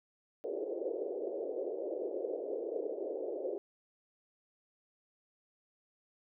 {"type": "band-pass noise", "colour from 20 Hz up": "pink", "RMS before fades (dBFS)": -38, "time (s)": [0.44, 3.58], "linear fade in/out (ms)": 0, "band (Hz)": [360, 570], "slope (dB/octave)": 48, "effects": []}